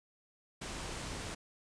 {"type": "low-pass noise", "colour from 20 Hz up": "pink", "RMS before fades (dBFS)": -42, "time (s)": [0.61, 1.35], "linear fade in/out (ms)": 10, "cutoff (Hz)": 9500, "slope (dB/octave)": 48, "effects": []}